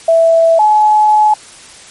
sine tone pair in turn, 659.3 / 851.3 Hz, E5 / G#5, 0 / +43 cents, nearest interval major third, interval 443 cents, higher second, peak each -5 dBFS, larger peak neither, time 0.08-0.59 / 0.59-1.34 s, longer second, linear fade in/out 5 ms, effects white hiss -36 dBFS RMS until 1.9 s + MP3 48 kbps

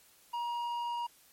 sine tone with tanh clipping, 950 Hz, A#5, 33 cents sharp, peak -34 dBFS, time 0.33-1.07 s, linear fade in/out 10 ms, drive 8 dB, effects white hiss -62 dBFS RMS until 1.32 s + MP3 64 kbps

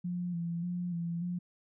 sine tone with vibrato, 173.3 Hz, F3, 13 cents flat, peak -32 dBFS, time 0.04-1.39 s, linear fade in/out 10 ms, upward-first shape square, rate 1.7 Hz, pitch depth 37 cents each way, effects none

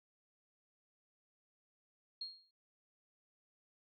sine tone with exponential decay, 4257 Hz, C8, 29 cents sharp, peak -38 dBFS, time 2.21-2.51 s, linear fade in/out 5 ms, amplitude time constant 65 ms, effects AAC 32 kbps

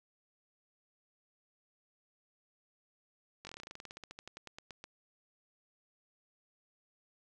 slowing click train, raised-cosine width 0.2 ms, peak -29 dBFS, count 24, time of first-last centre 3.45-4.841 s, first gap 20 ms, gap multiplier 1.09, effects none

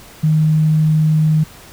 sine tone, 155.56 Hz, D#3, in tune, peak -10 dBFS, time 0.23-1.44 s, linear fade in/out 10 ms, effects pink hiss -40 dBFS RMS until 1.72 s

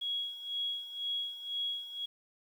sine tone with tremolo, 3322 Hz, G#7, in tune, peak -31 dBFS, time 0.01-2.06 s, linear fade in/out 10 ms, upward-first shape sine, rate 2 Hz, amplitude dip 75%, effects 10-bit

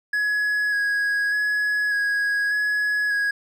triangle tone with vibrato, 1670 Hz, G#6, 9 cents sharp, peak -18 dBFS, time 0.13-3.31 s, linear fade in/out 5 ms, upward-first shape square, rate 0.84 Hz, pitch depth 14 cents each way, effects none

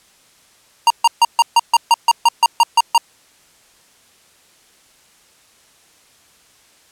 square tone bursts, 934 Hz, A#5, 3 cents sharp, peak -8 dBFS, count 13, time 0.87-2.979 s, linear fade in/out 2 ms, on 33 ms, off 140 ms, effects white hiss -52 dBFS RMS until 6.91 s + low-pass 10000 Hz 12 dB/octave

